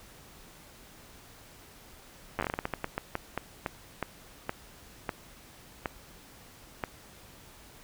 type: slowing click train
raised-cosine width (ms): 0.5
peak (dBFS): -15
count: 21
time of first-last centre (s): 2.39-6.838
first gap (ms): 9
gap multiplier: 1.28
effects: pink hiss -53 dBFS RMS until 7.83 s